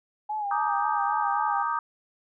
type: tone with vibrato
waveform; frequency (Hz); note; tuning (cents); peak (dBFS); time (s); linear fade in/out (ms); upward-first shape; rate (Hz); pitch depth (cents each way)
sine; 830.6; G#5; 0; -27; 0.29-1.63; 10; sine; 3.7; 64
type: chord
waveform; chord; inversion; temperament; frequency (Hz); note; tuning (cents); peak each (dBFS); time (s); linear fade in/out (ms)
sine; Eb major seventh; second; equal; 932.3 / 1174.7 / 1244.5 / 1568; Bb5 / D6 / Eb6 / G6; 0 / 0 / 0 / 0; -29 / -31 / -29 / -35; 0.51-1.79; 2
effects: none

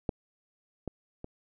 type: clicks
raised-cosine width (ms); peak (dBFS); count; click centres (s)
2; -15 / -21 / -26; 3; 0.092 / 0.877 / 1.244
effects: none

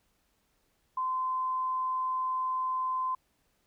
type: tone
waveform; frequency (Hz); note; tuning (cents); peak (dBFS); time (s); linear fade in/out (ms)
sine; 1031; C6; -26; -28; 0.97-3.15; 5
effects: pink hiss -73 dBFS RMS until 3.66 s

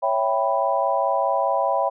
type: chord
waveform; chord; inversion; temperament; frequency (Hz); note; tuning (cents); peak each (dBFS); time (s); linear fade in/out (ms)
sine; C# half-diminished seventh; none; equal; 554.4 / 659.3 / 784 / 987.8; C#5 / E5 / G5 / B5; 0 / 0 / 0 / 0; -24; 0.02-1.9; 20
effects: none

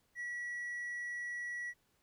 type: tone with hard clipping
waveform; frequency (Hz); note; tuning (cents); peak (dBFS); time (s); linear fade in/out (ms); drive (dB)
sine; 1935; B6; -36; -39; 0.15-1.74; 50; 2
effects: pink hiss -75 dBFS RMS until 2.02 s

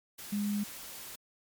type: tone in noise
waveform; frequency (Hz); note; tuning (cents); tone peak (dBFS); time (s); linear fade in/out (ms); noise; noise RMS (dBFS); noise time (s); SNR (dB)
sine; 205.7; G#3; -16; -29; 0.32-0.64; 10; white; -45; 0.18-1.16; +13
effects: MP3 96 kbps

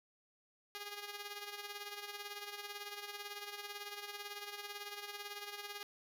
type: tone with tremolo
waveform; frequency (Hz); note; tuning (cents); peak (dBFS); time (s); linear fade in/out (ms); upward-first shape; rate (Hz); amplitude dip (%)
5% pulse; 410; G#4; -22; -31; 0.75-5.83; 0; sine; 18; 60
effects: none

